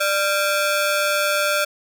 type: ring-modulated tone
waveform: sawtooth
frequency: 987.8 Hz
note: B5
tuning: in tune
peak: -11 dBFS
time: 0-1.65 s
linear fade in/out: 10 ms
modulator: 394 Hz
effects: none